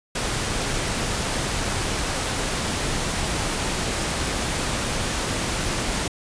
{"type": "noise", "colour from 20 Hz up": "pink", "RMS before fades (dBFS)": -25, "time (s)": [0.15, 6.08], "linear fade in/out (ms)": 5, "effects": ["resampled to 22050 Hz"]}